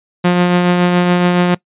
sawtooth tone with tremolo, 177.5 Hz, F3, 28 cents sharp, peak -4 dBFS, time 0.24-1.55 s, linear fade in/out 10 ms, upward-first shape triangle, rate 7.1 Hz, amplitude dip 35%, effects noise-tail reverb RT60 0.1 s tail -22 dB re dry + resampled to 8000 Hz

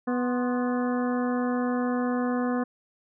harmonic tone with a mistuned harmonic, 246.9 Hz, B3, in tune, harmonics 1 / 2 / 3 / 4 / 5 / 6 / 7, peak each -25 / -31 / -35 / -37 / -39 / -41 / -42 dBFS, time 0.07-2.64 s, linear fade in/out 10 ms, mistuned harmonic 4, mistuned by +110 cents, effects none

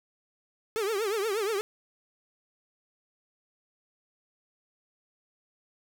45% pulse tone with vibrato, 420.2 Hz, G#4, 20 cents sharp, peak -27 dBFS, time 0.76-1.61 s, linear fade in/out 0 ms, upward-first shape triangle, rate 8.4 Hz, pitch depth 190 cents each way, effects none

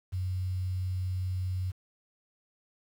sine tone with quantisation, 92.5 Hz, F#2, in tune, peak -29 dBFS, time 0.12-1.72 s, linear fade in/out 20 ms, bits 9, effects none

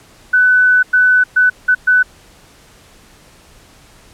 sine tone bursts at uneven times, 1499 Hz, F#6, 22 cents sharp, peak -7 dBFS, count 5, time 0.33-0.83 / 0.93-1.24 / 1.36-1.5 / 1.68-1.75 / 1.87-2.03 s, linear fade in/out 10 ms, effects pink hiss -45 dBFS RMS until 4.13 s + low-pass 11000 Hz 12 dB/octave

